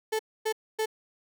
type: tone bursts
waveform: 35% pulse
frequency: 437.3 Hz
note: A4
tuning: 11 cents flat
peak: -24 dBFS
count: 3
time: 0.12-0.859 s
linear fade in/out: 10 ms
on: 73 ms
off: 260 ms
effects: none